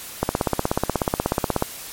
click train, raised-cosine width 1 ms, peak -4 dBFS, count 24, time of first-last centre 0.23-1.624 s, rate 16.5 Hz, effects white hiss -36 dBFS RMS until 1.92 s + MP3 64 kbps

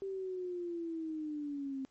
sine linear sweep, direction down, 392 to 264 Hz, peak -36 dBFS, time 0.02-1.85 s, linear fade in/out 0 ms, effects pink hiss -72 dBFS RMS until 1.9 s + MP3 32 kbps

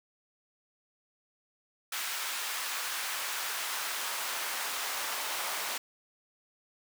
pink noise with high-pass filter sweep, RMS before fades -35 dBFS, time 1.92-5.78 s, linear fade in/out 5 ms, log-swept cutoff 1400 to 820 Hz, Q 0.94, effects none

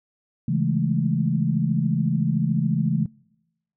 sine chord, A major seventh, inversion first, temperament just, 137.5 / 165 / 206.2 / 220 Hz, C#3 / E3 / G#3 / A3, -14 / +2 / -12 / 0 cents, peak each -24 / -23 / -27 / -27 dBFS, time 0.48-3.06 s, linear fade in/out 5 ms, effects noise-tail reverb RT60 0.9 s tail -25 dB re dry

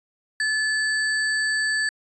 sine tone with sample-and-hold, 1730 Hz, A6, 30 cents flat, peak -20 dBFS, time 0.4-1.89 s, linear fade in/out 2 ms, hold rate 6300 Hz, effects resampled to 22050 Hz

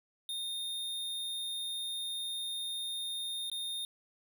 square tone with dropouts, 3661 Hz, A#7, 32 cents flat, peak -36 dBFS, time 0.29-3.85 s, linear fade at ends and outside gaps 1 ms, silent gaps 3.499-3.516 s, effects none

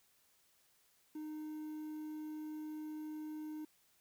triangle tone with quantisation, 307.4 Hz, D#4, 21 cents flat, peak -40 dBFS, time 1.15-3.65 s, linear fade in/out 5 ms, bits 11, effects white hiss -72 dBFS RMS until 4 s

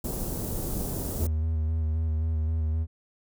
pink band-stop noise, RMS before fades -31 dBFS, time 0.04-1.27 s, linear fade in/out 5 ms, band 510 to 10000 Hz, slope 12 dB/octave
triangle tone with vibrato, 79.3 Hz, D#2, 33 cents sharp, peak -22 dBFS, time 1.16-2.87 s, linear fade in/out 50 ms, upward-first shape square, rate 3.8 Hz, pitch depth 26 cents each way
effects none

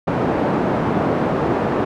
pink band-pass noise, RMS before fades -19 dBFS, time 0.07-1.85 s, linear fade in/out 10 ms, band 170 to 900 Hz, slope 12 dB/octave, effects none

